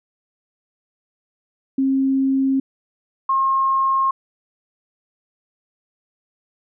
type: tone pair in turn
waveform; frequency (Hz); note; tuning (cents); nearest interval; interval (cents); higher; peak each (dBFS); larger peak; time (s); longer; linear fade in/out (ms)
sine; 268.3 / 1073.2; C4 / C6; +44 / +44; 2 octaves; 2400; second; -15; neither; 1.78-2.6 / 3.29-4.11; neither; 5
effects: none